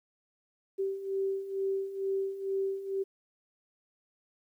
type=beating tone pair; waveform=sine; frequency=387.1 / 389.3 Hz; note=G4 / G4; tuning=-22 / -12 cents; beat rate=2.2 Hz; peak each=-36 / -31 dBFS; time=0.78-3.04 s; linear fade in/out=20 ms; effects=11-bit